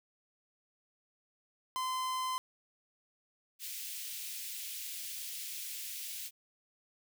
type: tone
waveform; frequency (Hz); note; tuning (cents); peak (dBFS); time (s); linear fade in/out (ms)
45% pulse; 1030; C6; -28; -33; 1.76-2.38; 0
type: high-pass noise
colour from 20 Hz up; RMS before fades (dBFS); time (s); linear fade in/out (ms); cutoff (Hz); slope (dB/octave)
white; -42; 3.59-6.31; 50; 2300; 24
effects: none